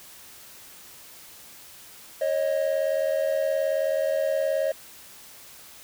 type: tone pair together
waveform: triangle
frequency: 548 / 626.9 Hz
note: C#5 / D#5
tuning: -20 / +13 cents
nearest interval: major second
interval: 233 cents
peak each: -23 dBFS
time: 2.21-4.72 s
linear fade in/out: 5 ms
effects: white hiss -47 dBFS RMS until 5.83 s